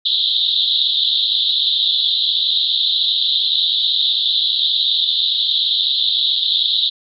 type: band-pass noise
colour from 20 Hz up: pink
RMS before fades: -17 dBFS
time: 0.05-6.9 s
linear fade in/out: 10 ms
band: 3400 to 4000 Hz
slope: 96 dB/octave
effects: none